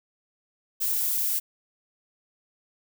violet noise, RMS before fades -26 dBFS, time 0.8-1.4 s, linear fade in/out 20 ms, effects none

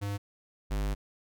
square tone pair in turn, 101 / 50.3 Hz, G#2 / G1, -48 / +45 cents, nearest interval octave, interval 1207 cents, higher first, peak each -32 / -29 dBFS, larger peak second, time 0.01-0.18 / 0.7-0.95 s, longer second, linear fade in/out 20 ms, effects none

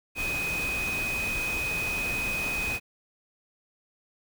sine tone in noise, 2507 Hz, D#7, 12 cents sharp, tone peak -28 dBFS, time 0.15-2.8 s, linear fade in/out 50 ms, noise pink, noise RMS -35 dBFS, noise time 0.15-2.8 s, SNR +4 dB, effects none

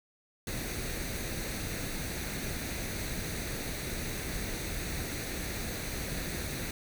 pink noise with comb filter, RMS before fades -36 dBFS, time 0.47-6.71 s, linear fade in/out 2 ms, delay 0.48 ms, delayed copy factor +0.55, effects none

